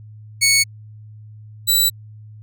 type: tone pair in turn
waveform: 15% pulse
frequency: 2217 / 3950 Hz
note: C#7 / B7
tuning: 0 / 0 cents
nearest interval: minor seventh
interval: 1000 cents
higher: second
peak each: -6 dBFS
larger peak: neither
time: 0.41-0.64 / 1.67-1.9 s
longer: neither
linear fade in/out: 20 ms
effects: added 107 Hz sine -37 dBFS peak until 2.42 s